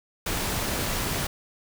pink noise, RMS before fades -28 dBFS, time 0.26-1.27 s, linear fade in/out 5 ms, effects none

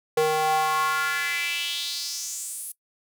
square tone with high-pass filter sweep, 155.56 Hz, D#3, in tune, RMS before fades -26 dBFS, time 0.17-2.72 s, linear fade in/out 5 ms, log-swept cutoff 490 to 11000 Hz, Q 3.8, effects noise-tail reverb RT60 0.1 s tail -20 dB re dry

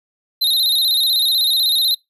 square tone with vibrato, 3900 Hz, B7, 23 cents flat, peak -14 dBFS, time 0.41-1.95 s, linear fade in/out 10 ms, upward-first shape square, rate 16 Hz, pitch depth 70 cents each way, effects noise-tail reverb RT60 0.2 s tail -26 dB re dry

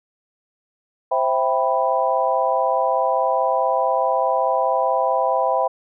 sine chord, C major seventh, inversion none, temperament equal, 523.3 / 659.3 / 784 / 987.8 Hz, C5 / E5 / G5 / B5, 0 / 0 / 0 / 0 cents, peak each -22 dBFS, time 1.11-5.68 s, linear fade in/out 10 ms, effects none

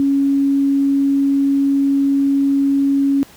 sine tone, 277.2 Hz, C#4, in tune, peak -12 dBFS, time 0-3.23 s, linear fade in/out 0 ms, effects pink hiss -44 dBFS RMS until 3.36 s + high-pass 60 Hz 12 dB/octave

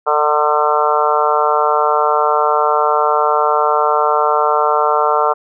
harmonic tone, 150 Hz, D3, 37 cents sharp, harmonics 3 / 4 / 5 / 6 / 7 / 8 / 9, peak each -19 / -19 / -19 / -19 / -19 / -19 / -19 dBFS, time 0.06-5.34 s, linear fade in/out 20 ms, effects none

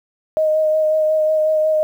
sine tone with vibrato, 622.3 Hz, D#5, in tune, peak -13 dBFS, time 0.37-1.83 s, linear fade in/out 0 ms, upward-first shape sine, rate 5.5 Hz, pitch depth 16 cents each way, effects 8-bit

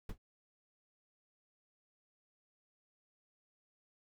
brown noise with exponential decay, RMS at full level -33 dBFS, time 0.09-0.18 s, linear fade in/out 5 ms, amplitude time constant 19 ms, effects none

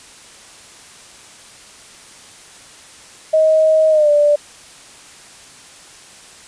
sine tone with pitch glide, 630 to 587.8 Hz, D#5 to D5, +21 to +1 cents, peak -9 dBFS, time 3.33-4.36 s, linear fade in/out 10 ms, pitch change -120 cents, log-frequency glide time 3.9-4.1 s, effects white hiss -41 dBFS RMS until 6.47 s + resampled to 22050 Hz

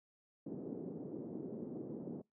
white band-pass noise, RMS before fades -45 dBFS, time 0.46-2.22 s, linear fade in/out 5 ms, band 160 to 390 Hz, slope 24 dB/octave, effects noise-tail reverb RT60 0.2 s tail -26 dB re dry

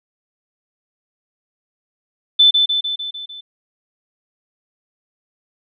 sine tone with echo, 3520 Hz, A7, in tune, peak -7 dBFS, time 2.39-2.51 s, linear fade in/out 10 ms, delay 150 ms, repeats 6, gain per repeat -4 dB, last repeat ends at 3.41 s, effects none

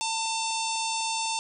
harmonic tone, 896 Hz, A5, 31 cents sharp, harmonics 1 / 3 / 4 / 5 / 6 / 7 / 8 / 9 / 10, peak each -30 / -35 / -36 / -37 / -38 / -38 / -39 / -40 / -40 dBFS, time 0.01-1.39 s, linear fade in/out 0 ms, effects none

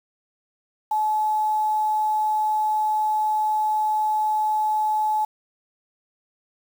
sine tone with quantisation, 858 Hz, A5, 44 cents flat, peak -19 dBFS, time 0.91-5.25 s, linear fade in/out 5 ms, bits 7, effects none

